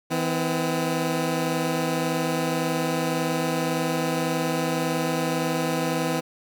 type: tone pair together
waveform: 15% pulse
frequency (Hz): 162.4 / 254.5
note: E3 / C4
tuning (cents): -26 / -48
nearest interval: minor sixth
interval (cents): 778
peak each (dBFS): -19 / -20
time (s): 0.1-6.21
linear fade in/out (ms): 20
effects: none

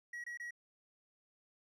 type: tone bursts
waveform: triangle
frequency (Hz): 1913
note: A#6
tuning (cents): +44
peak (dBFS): -40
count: 3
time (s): 0.13-0.508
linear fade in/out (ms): 5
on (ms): 110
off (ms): 24
effects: resampled to 32000 Hz

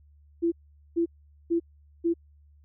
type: tone bursts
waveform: sine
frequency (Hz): 337.4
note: E4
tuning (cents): +40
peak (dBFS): -21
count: 4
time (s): 0.42-2.14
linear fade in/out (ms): 20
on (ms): 100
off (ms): 440
effects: added 73 Hz sine -54 dBFS peak until 2.64 s

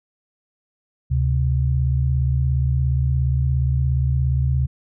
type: tone pair together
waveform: sine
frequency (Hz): 73.07 / 130.2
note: D2 / C3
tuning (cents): -8 / -8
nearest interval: minor seventh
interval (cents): 1000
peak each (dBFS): -19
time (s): 1.1-4.67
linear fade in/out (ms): 20
effects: none

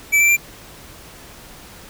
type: tone with pitch steps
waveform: square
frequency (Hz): 2313 / 2340 / 2367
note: D7 / D7 / D7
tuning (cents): -27 / -7 / +13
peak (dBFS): -12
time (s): 0.12-0.369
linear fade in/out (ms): 20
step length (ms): 83
effects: pink hiss -41 dBFS RMS until 1.89 s

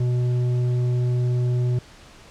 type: tone with tanh clipping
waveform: sine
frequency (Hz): 123.47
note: B2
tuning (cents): 0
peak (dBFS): -20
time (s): 0-1.79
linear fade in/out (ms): 5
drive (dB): 8
effects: pink hiss -47 dBFS RMS until 2.3 s + low-pass 7000 Hz 12 dB/octave

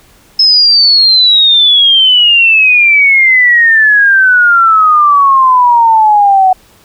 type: exponential sweep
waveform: sine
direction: down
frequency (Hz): 5210 to 740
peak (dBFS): -3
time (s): 0.39-6.53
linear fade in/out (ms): 5
effects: pink hiss -44 dBFS RMS until 6.84 s

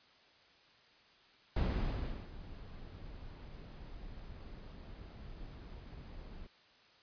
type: noise with ADSR envelope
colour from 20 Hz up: brown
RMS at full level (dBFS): -31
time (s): 1.56-6.47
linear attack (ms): 6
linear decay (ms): 710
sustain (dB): -18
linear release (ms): 8
effects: white hiss -64 dBFS RMS until 7.02 s + resampled to 11025 Hz

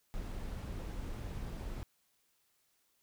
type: noise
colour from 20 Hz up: brown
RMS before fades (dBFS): -41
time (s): 0.14-1.83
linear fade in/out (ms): 0
effects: white hiss -75 dBFS RMS until 3.02 s

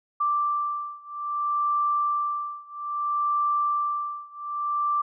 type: beating tone pair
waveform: sine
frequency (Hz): 1174.7 / 1175.31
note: D6 / D6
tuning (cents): 0 / +1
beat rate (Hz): 0.61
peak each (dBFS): -26 / -27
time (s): 0.2-5.02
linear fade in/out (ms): 10
effects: none

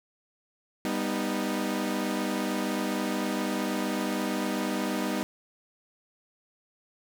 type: chord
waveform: sawtooth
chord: G augmented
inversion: none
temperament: equal with one note detuned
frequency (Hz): 198.5 / 246.9 / 311.1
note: G3 / B3 / D#4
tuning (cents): +22 / 0 / 0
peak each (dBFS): -28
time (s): 0.85-5.23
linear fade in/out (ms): 0
effects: none

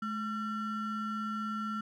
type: ring-modulated tone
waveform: triangle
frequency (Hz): 786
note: G5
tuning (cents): +4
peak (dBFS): -28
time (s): 0.02-1.81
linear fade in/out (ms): 5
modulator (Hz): 572
effects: none

